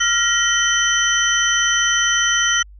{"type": "tone cluster", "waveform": "sine", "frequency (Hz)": [1389, 1895, 3076, 5960], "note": ["F6", "A#6", "G7", "F#8"], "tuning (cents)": [-10, 28, -33, 12], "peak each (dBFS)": -20, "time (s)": [0, 2.63], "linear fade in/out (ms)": 10, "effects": ["added 50 Hz sine -39 dBFS peak until 2.79 s"]}